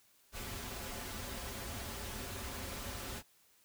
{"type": "noise with comb filter", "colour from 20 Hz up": "pink", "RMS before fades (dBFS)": -43, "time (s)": [0.32, 3.23], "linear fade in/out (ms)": 50, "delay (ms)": 6.4, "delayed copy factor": -0.65, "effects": ["white hiss -68 dBFS RMS until 3.64 s"]}